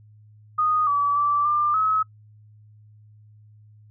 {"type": "tone with pitch steps", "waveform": "sine", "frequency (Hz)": [1238, 1148, 1164, 1193, 1284], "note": ["D#6", "D6", "D6", "D6", "E6"], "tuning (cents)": [-9, -40, -16, 27, -46], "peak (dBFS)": -18, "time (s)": [0.58, 2.03], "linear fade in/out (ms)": 10, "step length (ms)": 290, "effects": ["noise-tail reverb RT60 0.1 s tail -25 dB re dry", "added 106 Hz sine -48 dBFS peak until 3.9 s"]}